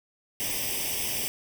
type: noise with comb filter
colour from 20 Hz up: white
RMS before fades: -30 dBFS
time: 0.4-1.28 s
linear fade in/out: 0 ms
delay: 0.36 ms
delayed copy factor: +0.85
effects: none